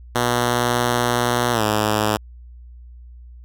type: tone with pitch glide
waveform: 5% pulse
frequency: 121.2 to 106.74 Hz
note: B2 to G#2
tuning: -32 to +48 cents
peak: -6 dBFS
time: 0.15-2.17 s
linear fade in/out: 5 ms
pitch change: -220 cents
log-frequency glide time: 1.52-1.63 s
effects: added 60 Hz sine -38 dBFS peak until 3.44 s